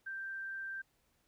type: tone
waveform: sine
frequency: 1571 Hz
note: G6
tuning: 3 cents sharp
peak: -39 dBFS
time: 0.06-0.82 s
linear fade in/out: 10 ms
effects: pink hiss -75 dBFS RMS until 1.27 s